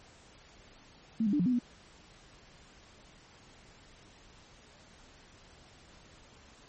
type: tone with pitch steps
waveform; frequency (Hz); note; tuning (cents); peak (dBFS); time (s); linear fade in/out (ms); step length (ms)
sine; 224.2 / 201.8 / 295.1 / 177 / 252.2 / 242.5; A3 / G#3 / D4 / F3 / B3 / B3; +33 / -49 / +8 / +23 / +36 / -31; -25; 1.2-1.59; 5; 65
effects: pink hiss -57 dBFS RMS until 6.68 s + MP3 32 kbps